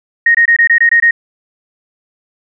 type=tone bursts; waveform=sine; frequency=1864.7 Hz; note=A#6; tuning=in tune; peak=-5 dBFS; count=8; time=0.26-1.11 s; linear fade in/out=5 ms; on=87 ms; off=22 ms; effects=none